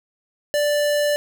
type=tone; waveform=square; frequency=587.3 Hz; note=D5; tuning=in tune; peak=-18 dBFS; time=0.54-1.16 s; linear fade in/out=0 ms; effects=8-bit